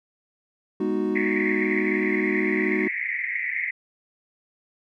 triangle chord, G# minor seventh, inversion none, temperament equal, 207.7 / 246.9 / 311.1 / 370 Hz, G#3 / B3 / D#4 / F#4, 0 / 0 / 0 / 0 cents, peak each -26 / -29 / -25 / -24 dBFS, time 0.8-2.88 s, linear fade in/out 5 ms
pink band-pass noise, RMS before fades -28 dBFS, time 1.15-3.71 s, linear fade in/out 10 ms, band 1900 to 2200 Hz, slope 96 dB/octave
effects none

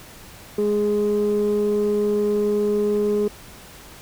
sine tone pair together, 208.4 / 415.3 Hz, G#3 / G#4, +6 / 0 cents, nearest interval octave, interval 1194 cents, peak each -22 / -17 dBFS, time 0.58-3.28 s, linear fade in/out 5 ms, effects tanh soft clip ceiling -14 dBFS + pink hiss -43 dBFS RMS until 4.01 s

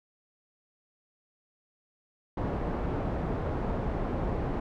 pink low-pass noise, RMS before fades -31 dBFS, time 2.37-4.6 s, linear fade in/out 5 ms, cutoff 850 Hz, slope 12 dB/octave, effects none

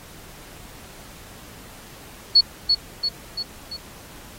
sine tone with echo, 4391 Hz, C#8, 17 cents flat, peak -9 dBFS, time 2.35-2.41 s, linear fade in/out 10 ms, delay 340 ms, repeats 4, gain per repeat -5 dB, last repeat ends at 3.77 s, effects pink hiss -44 dBFS RMS until 4.38 s + AAC 48 kbps

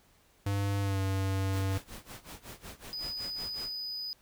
square tone with pitch glide, 99.8 to 96.29 Hz, G2 to G2, +32 to -30 cents, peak -29 dBFS, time 0.46-1.78 s, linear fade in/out 5 ms, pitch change -62 cents, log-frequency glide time 0.81-1 s
pink noise with tremolo, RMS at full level -44 dBFS, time 1.53-3.72 s, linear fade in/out 2 ms, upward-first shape sine, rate 5.4 Hz, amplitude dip 90%
triangle tone, 4978 Hz, D#8, in tune, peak -34 dBFS, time 2.93-4.13 s, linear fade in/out 0 ms
effects pink hiss -65 dBFS RMS until 4.21 s

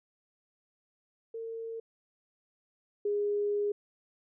sine tone pair in turn, 454.2 / 411.3 Hz, A#4 / G#4, -45 / -17 cents, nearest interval major second, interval 172 cents, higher first, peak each -36 / -27 dBFS, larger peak second, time 1.34-1.8 / 3.05-3.72 s, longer second, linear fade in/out 5 ms, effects none

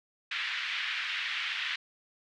pink band-pass noise, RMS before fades -34 dBFS, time 0.31-1.76 s, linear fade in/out 5 ms, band 1700 to 3400 Hz, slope 24 dB/octave, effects none

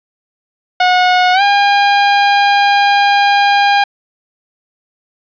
sawtooth tone with pitch glide, 728 to 807.8 Hz, F#5 to G#5, -28 to -48 cents, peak -4 dBFS, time 0.8-3.84 s, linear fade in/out 5 ms, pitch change +180 cents, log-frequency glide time 1.33-1.42 s, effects resampled to 11025 Hz + 7-bit

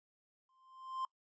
triangle tone with exponential growth, 1046.5 Hz, C6, in tune, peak -32 dBFS, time 0.49-1.05 s, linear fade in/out 2 ms, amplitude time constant 120 ms, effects noise-tail reverb RT60 0.1 s tail -24 dB re dry + resampled to 16000 Hz

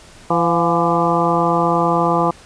harmonic tone with a mistuned harmonic, 168.9 Hz, E3, 42 cents sharp, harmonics 1 / 2 / 3 / 4 / 5 / 6 / 7, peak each -21 / -21 / -21 / -21 / -21 / -21 / -21 dBFS, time 0.3-2.31 s, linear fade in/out 5 ms, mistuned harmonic 4, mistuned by +59 cents, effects pink hiss -43 dBFS RMS until 2.45 s + resampled to 22050 Hz

